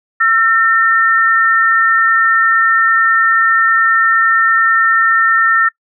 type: tone pair together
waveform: sine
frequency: 1344.4 / 1815 Hz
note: E6 / A#6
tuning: +34 / -47 cents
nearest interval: perfect fourth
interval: 519 cents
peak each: -11 dBFS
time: 0.2-5.69 s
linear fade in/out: 10 ms
effects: noise-tail reverb RT60 0.1 s tail -24 dB re dry